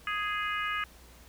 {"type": "harmonic tone", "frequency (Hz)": 415.3, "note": "G#4", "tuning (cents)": 0, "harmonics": [3, 4, 5, 6, 7], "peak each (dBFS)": [-33, -35, -37, -39, -40], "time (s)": [0.07, 0.84], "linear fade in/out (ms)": 2, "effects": ["added 60 Hz sine -55 dBFS peak until 1.28 s", "pink hiss -56 dBFS RMS until 1.28 s"]}